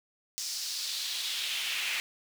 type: noise with high-pass filter sweep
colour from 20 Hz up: brown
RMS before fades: -34 dBFS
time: 0.38-2 s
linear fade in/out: 0 ms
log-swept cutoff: 5600 to 2400 Hz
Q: 2.5
effects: none